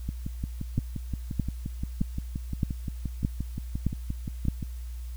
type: two click trains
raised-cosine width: 5 ms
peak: -19 / -12 dBFS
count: 27 / 7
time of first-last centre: 0.09-4.628 / 0.78-4.484 s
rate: 5.73 / 1.62 Hz
effects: added 60 Hz sine -34 dBFS peak until 5.16 s + white hiss -56 dBFS RMS until 5.16 s